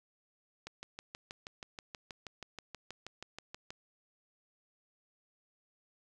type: click train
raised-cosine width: 0.2 ms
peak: -26 dBFS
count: 20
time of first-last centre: 0.67-3.705 s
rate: 6.26 Hz
effects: none